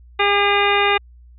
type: harmonic tone with a mistuned harmonic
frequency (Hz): 405.4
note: G#4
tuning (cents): -42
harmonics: 1 / 2 / 3 / 4 / 5 / 6 / 7 / 9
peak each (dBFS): -20 / -20 / -21 / -25 / -22 / -22 / -25 / -27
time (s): 0.19-0.98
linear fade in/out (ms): 10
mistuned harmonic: 3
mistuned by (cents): -15
effects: added 60 Hz sine -42 dBFS peak until 1.38 s